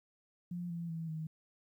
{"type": "tone with pitch steps", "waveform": "sine", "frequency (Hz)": [175.4, 169.43, 163.65, 158.08], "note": ["F3", "E3", "E3", "D#3"], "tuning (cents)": [8, 48, -12, 28], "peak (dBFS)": -37, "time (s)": [0.51, 1.27], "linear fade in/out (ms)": 5, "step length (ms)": 190, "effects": ["12-bit"]}